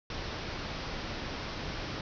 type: low-pass noise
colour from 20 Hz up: pink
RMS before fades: -38 dBFS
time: 0.1-2.01 s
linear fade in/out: 2 ms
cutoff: 5700 Hz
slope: 96 dB/octave
effects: none